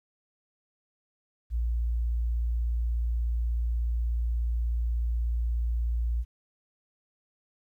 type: tone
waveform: sine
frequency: 58.27 Hz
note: A#1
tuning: in tune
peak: -24 dBFS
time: 1.5-6.25 s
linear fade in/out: 50 ms
effects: tanh soft clip ceiling -20 dBFS + 11-bit